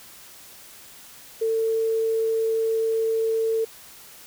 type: tone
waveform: sine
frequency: 448.1 Hz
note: A4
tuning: 32 cents sharp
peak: -20 dBFS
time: 1.41-3.65 s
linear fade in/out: 10 ms
effects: white hiss -46 dBFS RMS until 4.26 s